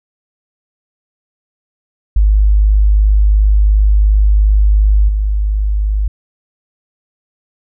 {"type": "tone with level steps", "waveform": "sine", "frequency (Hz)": 51.4, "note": "G#1", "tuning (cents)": -17, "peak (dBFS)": [-6, -11], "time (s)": [2.16, 6.08], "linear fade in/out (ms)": 5, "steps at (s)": 5.08, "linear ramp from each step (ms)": 10, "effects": []}